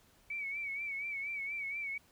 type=tone with vibrato; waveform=sine; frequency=2269 Hz; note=C#7; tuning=40 cents sharp; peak=-36 dBFS; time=0.3-1.98 s; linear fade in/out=5 ms; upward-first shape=sine; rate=4.2 Hz; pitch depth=67 cents each way; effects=pink hiss -66 dBFS RMS until 2.11 s